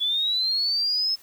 sine linear sweep, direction up, 3400 to 5250 Hz, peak -21 dBFS, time 0-1.16 s, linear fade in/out 20 ms, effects white hiss -53 dBFS RMS until 1.22 s

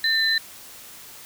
sine tone pair together, 1799 / 4039 Hz, A6 / B7, +38 / +38 cents, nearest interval octave + major second, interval 1400 cents, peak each -21 dBFS, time 0.04-0.38 s, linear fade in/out 2 ms, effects white hiss -43 dBFS RMS until 1.25 s

